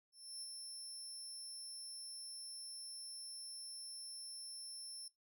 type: tone with ADSR envelope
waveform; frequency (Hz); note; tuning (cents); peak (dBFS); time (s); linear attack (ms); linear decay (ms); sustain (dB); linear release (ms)
30% pulse; 5360; E8; +28; -40; 0.12-5.08; 300; 37; -3; 3
effects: noise-tail reverb RT60 0.2 s tail -22 dB re dry